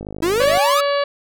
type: click train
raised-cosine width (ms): 2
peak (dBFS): -17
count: 30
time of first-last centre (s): 0.01-0.573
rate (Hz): 51.5
type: exponential sweep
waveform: 45% pulse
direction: up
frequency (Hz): 315.8 to 1318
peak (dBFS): -16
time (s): 0.22-0.81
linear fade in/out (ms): 10
type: harmonic tone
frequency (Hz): 568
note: C#5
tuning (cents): +42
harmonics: 1 / 2 / 3 / 4 / 5 / 6 / 7 / 8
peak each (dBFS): -17 / -23 / -28 / -32 / -32 / -35 / -33 / -33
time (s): 0.4-1.04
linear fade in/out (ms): 5
effects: none